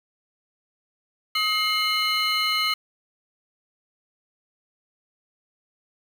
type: tone cluster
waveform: triangle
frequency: 1266 / 2132 / 2972 / 4160 Hz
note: D#6 / C7 / F#7 / C8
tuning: +30 / +32 / +7 / -11 cents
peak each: -25 dBFS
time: 1.35-2.74 s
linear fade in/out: 5 ms
effects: 7-bit